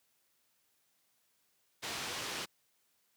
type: low-pass noise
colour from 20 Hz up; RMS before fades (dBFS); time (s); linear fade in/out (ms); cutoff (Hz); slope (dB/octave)
white; -40; 1.82-2.46; 20; 4900; 12
effects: white hiss -75 dBFS RMS until 3.16 s + high-pass 80 Hz 12 dB/octave